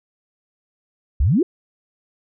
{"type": "exponential sweep", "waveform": "sine", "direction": "up", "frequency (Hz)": [54.4, 400.5], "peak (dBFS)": -13, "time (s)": [1.2, 1.43], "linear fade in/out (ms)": 5, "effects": []}